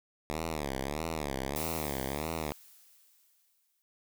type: tone with vibrato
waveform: 5% pulse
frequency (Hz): 73.42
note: D2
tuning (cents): 0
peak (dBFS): -22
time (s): 0.3-2.52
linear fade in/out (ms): 0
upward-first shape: sine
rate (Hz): 1.6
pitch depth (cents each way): 190
type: noise with exponential decay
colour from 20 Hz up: blue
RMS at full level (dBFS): -37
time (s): 1.56-3.82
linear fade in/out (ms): 0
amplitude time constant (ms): 490
effects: none